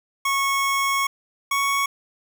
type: tone pair in turn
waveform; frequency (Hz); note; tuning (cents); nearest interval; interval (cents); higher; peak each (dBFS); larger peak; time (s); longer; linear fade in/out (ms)
25% pulse; 1100 / 1111.5; C#6 / C#6; -14 / +4; unison; 18; second; -16; neither; 0.25-1.07 / 1.51-1.86; first; 5
effects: none